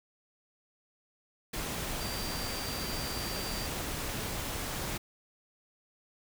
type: tone in noise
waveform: sine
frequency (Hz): 4699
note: D8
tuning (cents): 0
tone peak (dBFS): -41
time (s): 2-3.67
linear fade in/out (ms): 10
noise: pink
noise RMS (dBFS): -36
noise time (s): 1.53-4.98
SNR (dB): -8
effects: none